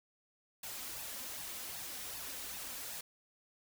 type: noise with flanger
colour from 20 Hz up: white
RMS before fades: -44 dBFS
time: 0.63-3.01 s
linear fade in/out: 5 ms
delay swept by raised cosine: 1.1 to 4 ms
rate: 2.6 Hz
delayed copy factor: +0.55
effects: none